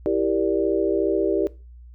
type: chord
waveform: sine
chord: E half-diminished seventh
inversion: none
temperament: equal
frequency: 329.6 / 392 / 466.2 / 587.3 Hz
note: E4 / G4 / Bb4 / D5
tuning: 0 / 0 / 0 / 0 cents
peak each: -24 / -22 / -26 / -26 dBFS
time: 0.06-1.47 s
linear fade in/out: 0 ms
effects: noise-tail reverb RT60 0.3 s tail -20 dB re dry + added 60 Hz sine -41 dBFS peak until 1.94 s